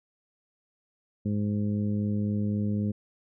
harmonic tone, 103.83 Hz, G#2, in tune, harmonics 1 / 2 / 3 / 4 / 5, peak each -29 / -27 / -39 / -42 / -44 dBFS, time 1.25-2.92 s, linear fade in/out 10 ms, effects none

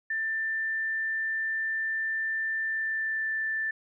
sine tone with pitch glide, 1780 to 1767.7 Hz, A6 to A6, +20 to +8 cents, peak -27 dBFS, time 0.1-3.71 s, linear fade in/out 5 ms, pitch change -12 cents, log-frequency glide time 2.64-3.27 s, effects none

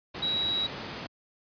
sine tone in noise, 3866 Hz, B7, 38 cents flat, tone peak -26 dBFS, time 0.22-0.67 s, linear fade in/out 10 ms, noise pink, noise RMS -37 dBFS, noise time 0.14-1.07 s, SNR +8 dB, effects high-pass 100 Hz 12 dB/octave + resampled to 11025 Hz

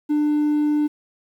triangle tone, 298 Hz, D4, 25 cents sharp, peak -14 dBFS, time 0.09-0.88 s, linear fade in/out 20 ms, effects tanh soft clip ceiling -10 dBFS + 9-bit

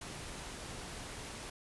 pink noise, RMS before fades -45 dBFS, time 0.01-1.5 s, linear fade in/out 5 ms, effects resampled to 24000 Hz

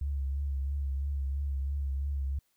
sine tone with vibrato, 69.3 Hz, C#2, in tune, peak -29 dBFS, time 0.01-2.39 s, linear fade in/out 5 ms, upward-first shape triangle, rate 3 Hz, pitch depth 53 cents each way, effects white hiss -74 dBFS RMS until 2.56 s

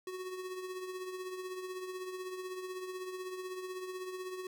square tone with tremolo, 370 Hz, F#4, in tune, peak -38 dBFS, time 0.07-4.47 s, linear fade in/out 2 ms, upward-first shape triangle, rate 16 Hz, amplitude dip 55%, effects none

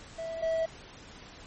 triangle tone pair in turn, 656 / 650.7 Hz, E5 / E5, -9 / -23 cents, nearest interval unison, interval 14 cents, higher first, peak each -32 / -24 dBFS, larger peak second, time 0.18-0.42 / 0.42-0.66 s, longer neither, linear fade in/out 10 ms, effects pink hiss -49 dBFS RMS until 1.46 s + MP3 32 kbps

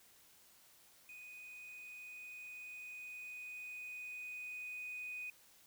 triangle tone with level ramp, 2489 Hz, D#7, in tune, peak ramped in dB -49 to -39 dBFS, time 1.09-5.3 s, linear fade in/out 2 ms, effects tanh soft clip ceiling -39 dBFS + white hiss -65 dBFS RMS until 5.66 s

